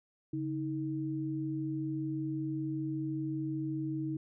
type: tone pair together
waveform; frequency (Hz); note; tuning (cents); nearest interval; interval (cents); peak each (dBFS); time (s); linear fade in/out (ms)
sine; 140.9 / 315.7; C#3 / D#4; +29 / +25; octave + major second; 1396; -37 / -34; 0.33-4.17; 5
effects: none